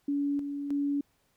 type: tone with tremolo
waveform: sine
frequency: 284.5 Hz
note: C#4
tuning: 45 cents sharp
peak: -26 dBFS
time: 0.08-1.01 s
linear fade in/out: 5 ms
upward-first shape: square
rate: 1.6 Hz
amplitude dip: 50%
effects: pink hiss -71 dBFS RMS until 1.36 s